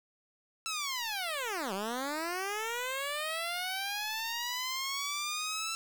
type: linear two-way sweep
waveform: 10% pulse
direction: down then up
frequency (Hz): 1337 to 184.4 to 1337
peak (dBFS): -25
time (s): 0.66-5.75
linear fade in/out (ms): 0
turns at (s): 1.73
effects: 9-bit